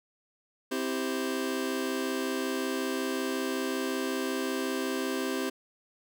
sawtooth chord, C major, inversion none, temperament just, 261.6 / 327 / 392.4 Hz, C4 / E4 / G4, 0 / -14 / +2 cents, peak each -28 / -32 / -29 dBFS, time 0.71-5.5 s, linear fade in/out 10 ms, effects none

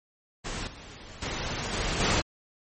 pink noise with level steps, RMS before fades -34 / -45 / -32 / -29 / -24 dBFS, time 0.44-2.22 s, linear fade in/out 20 ms, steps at 0.67 / 1.22 / 1.73 / 2 s, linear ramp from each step 2 ms, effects MP3 32 kbps

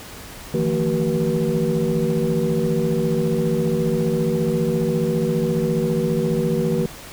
sine tone cluster, 156.2 / 170.9 / 225.4 / 380.8 / 480.6 Hz, D#3 / F3 / A3 / F#4 / B4, +7 / -37 / +42 / +50 / -47 cents, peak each -23 dBFS, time 0.54-6.86 s, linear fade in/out 2 ms, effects tanh soft clip ceiling -11 dBFS + pink hiss -38 dBFS RMS until 7.12 s

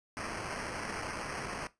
blue noise with sample-and-hold, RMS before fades -39 dBFS, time 0.17-1.67 s, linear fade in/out 0 ms, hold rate 3675 Hz, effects noise-tail reverb RT60 0.2 s tail -17 dB re dry + resampled to 22050 Hz

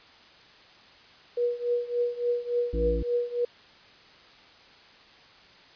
sine tone with tremolo, 482.2 Hz, B4, 41 cents flat, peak -21 dBFS, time 1.37-3.45 s, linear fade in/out 5 ms, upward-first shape triangle, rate 3.5 Hz, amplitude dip 90%
harmonic tone, 56.5 Hz, A1, 47 cents sharp, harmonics 1 / 3 / 5 / 6, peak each -27 / -36 / -37 / -38 dBFS, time 2.73-3.03 s, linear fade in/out 5 ms
effects white hiss -53 dBFS RMS until 5.75 s + resampled to 11025 Hz

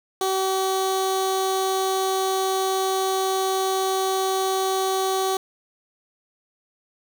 15% pulse tone with notch filter, 381.1 Hz, G4, 49 cents flat, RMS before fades -23 dBFS, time 0.21-5.37 s, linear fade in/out 2 ms, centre 1700 Hz, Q 1.2, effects none

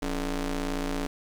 sawtooth ring-modulated tone, 152.9 Hz, D#3, 30 cents flat, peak -21 dBFS, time 0.02-1.07 s, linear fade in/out 5 ms, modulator 124 Hz, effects low-pass 11000 Hz 12 dB/octave + 8-bit

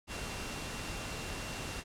sine tone in noise, 2745 Hz, F7, 31 cents flat, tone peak -49 dBFS, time 0.07-1.84 s, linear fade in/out 50 ms, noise pink, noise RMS -40 dBFS, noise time 0.07-1.84 s, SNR -12 dB, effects low-pass 9000 Hz 12 dB/octave

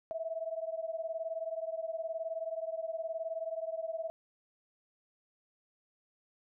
sine beating tone pair, 646 / 665 Hz, E5 / E5, -35 / +15 cents, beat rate 19 Hz, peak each -37 / -39 dBFS, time 0.11-4.1 s, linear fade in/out 0 ms, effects none

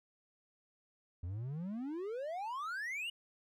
triangle exponential sweep, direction up, 82.41 to 2960 Hz, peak -36 dBFS, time 1.23-3.1 s, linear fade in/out 5 ms, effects none

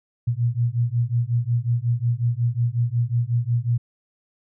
sine beating tone pair, 116.54 / 122.04 Hz, A#2 / B2, 0 / -20 cents, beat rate 5.5 Hz, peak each -22 dBFS, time 0.27-3.78 s, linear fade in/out 10 ms, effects none

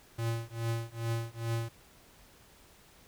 square tone with tremolo, 115.2 Hz, A#2, 20 cents flat, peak -29 dBFS, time 0.18-1.69 s, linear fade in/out 10 ms, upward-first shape triangle, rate 2.4 Hz, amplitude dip 100%, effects pink hiss -59 dBFS RMS until 3.07 s

